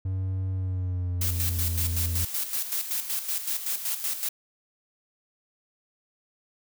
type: tone with pitch glide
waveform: triangle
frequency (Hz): 94.3 to 84.5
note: F#2 to E2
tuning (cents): +33 to +43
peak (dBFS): -24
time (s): 0.05-2.25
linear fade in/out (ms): 5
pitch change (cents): -190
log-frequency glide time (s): 0.52-1.73
type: noise with tremolo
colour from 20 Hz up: blue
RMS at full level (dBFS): -28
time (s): 1.21-4.29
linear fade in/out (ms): 5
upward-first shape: square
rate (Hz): 5.3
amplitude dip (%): 60
effects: none